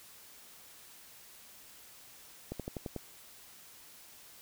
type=slowing click train; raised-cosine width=2 ms; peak=-24 dBFS; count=6; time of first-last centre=2.52-2.963 s; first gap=77 ms; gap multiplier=1.07; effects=white hiss -55 dBFS RMS until 4.41 s